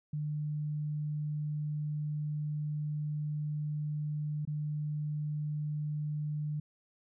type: tone with dropouts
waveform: sine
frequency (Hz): 150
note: D3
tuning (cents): +37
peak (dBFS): -32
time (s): 0.13-6.6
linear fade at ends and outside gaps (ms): 5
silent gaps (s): 4.452-4.474
effects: none